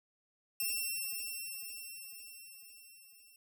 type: tone with level ramp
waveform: 5% pulse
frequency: 2702 Hz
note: E7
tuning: 42 cents sharp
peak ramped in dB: -23 to -50 dBFS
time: 0.6-3.36 s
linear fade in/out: 2 ms
effects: none